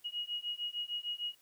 sine beating tone pair, 2889 / 2895.6 Hz, F#7 / F#7, -42 / -38 cents, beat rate 6.6 Hz, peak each -39 / -39 dBFS, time 0.04-1.35 s, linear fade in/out 20 ms, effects white hiss -67 dBFS RMS until 1.41 s

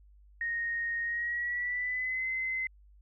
sine tone with pitch glide, 1862 to 2054 Hz, A#6 to C7, -2 to -33 cents, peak -30 dBFS, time 0.41-2.67 s, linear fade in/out 2 ms, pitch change +169 cents, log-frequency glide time 1.03-2.27 s, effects added 50 Hz sine -55 dBFS peak until 3.01 s

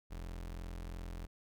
35% pulse tone, 42.9 Hz, F1, 30 cents flat, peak -40 dBFS, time 0.1-1.27 s, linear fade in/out 20 ms, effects none

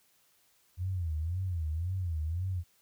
sine tone with vibrato, 85.4 Hz, F2, 38 cents flat, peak -30 dBFS, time 0.77-2.64 s, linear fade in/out 50 ms, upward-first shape sine, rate 1.9 Hz, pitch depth 180 cents each way, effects white hiss -68 dBFS RMS until 2.81 s

